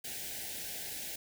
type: band-stop noise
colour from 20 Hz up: white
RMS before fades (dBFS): -41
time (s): 0.04-1.16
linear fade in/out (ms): 5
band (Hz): 860 to 1500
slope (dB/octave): 96
effects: none